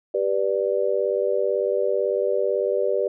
sine chord, G major, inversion none, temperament just, 392 / 490 / 588 Hz, G4 / B4 / D5, 0 / -14 / +2 cents, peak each -24 dBFS, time 0.14-3.08 s, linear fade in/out 5 ms, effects none

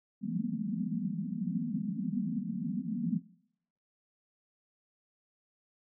white band-pass noise, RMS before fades -34 dBFS, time 0.21-3.22 s, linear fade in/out 50 ms, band 160 to 250 Hz, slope 96 dB/octave, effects noise-tail reverb RT60 0.7 s tail -21 dB re dry

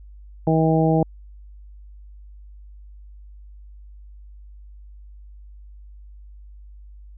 harmonic tone, 160 Hz, D#3, 49 cents sharp, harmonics 1 / 2 / 3 / 4 / 5, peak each -18 / -21 / -23 / -24 / -25 dBFS, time 0.47-1.03 s, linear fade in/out 2 ms, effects added 50 Hz sine -40 dBFS peak until 7.17 s

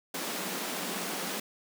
pink high-pass noise, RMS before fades -35 dBFS, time 0.14-1.4 s, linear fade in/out 5 ms, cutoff 170 Hz, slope 96 dB/octave, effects none

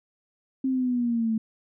sine exponential sweep, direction down, 266.5 to 219.1 Hz, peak -22 dBFS, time 0.64-1.38 s, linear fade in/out 5 ms, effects none

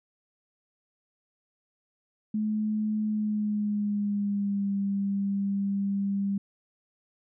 sine tone with pitch glide, 214 to 198.52 Hz, A3 to G3, -48 to +22 cents, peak -25 dBFS, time 2.34-6.38 s, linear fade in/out 5 ms, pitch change -130 cents, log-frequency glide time 3.05-4.73 s, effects none

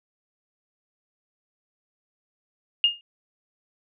sine tone with exponential decay, 2836 Hz, F7, 26 cents sharp, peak -12 dBFS, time 2.84-3.01 s, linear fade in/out 1 ms, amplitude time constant 35 ms, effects none

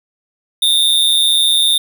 square tone with amplitude modulation, 3631 Hz, A#7, 46 cents flat, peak -7 dBFS, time 0.62-1.78 s, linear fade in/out 5 ms, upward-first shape sine, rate 160 Hz, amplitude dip 85%, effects none

